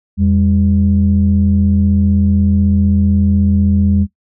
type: tone pair together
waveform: sine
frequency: 84.6 / 200.6 Hz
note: E2 / G3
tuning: +45 / +40 cents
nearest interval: octave + minor third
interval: 1495 cents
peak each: -11 dBFS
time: 0.17-4.07 s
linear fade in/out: 50 ms
effects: noise-tail reverb RT60 0.1 s tail -18 dB re dry + tanh soft clip ceiling -2 dBFS